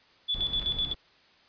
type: tone with tremolo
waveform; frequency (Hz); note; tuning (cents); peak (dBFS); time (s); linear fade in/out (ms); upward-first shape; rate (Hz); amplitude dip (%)
sine; 3448; A7; -36; -25; 0.28-0.94; 20; square; 7.9; 70
type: noise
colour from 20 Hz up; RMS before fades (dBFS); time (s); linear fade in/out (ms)
brown; -39; 0.34-0.95; 10
type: clicks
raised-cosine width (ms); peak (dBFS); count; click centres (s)
0.3; -28; 2; 0.617 / 0.626
effects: white hiss -60 dBFS RMS until 1.48 s + resampled to 11025 Hz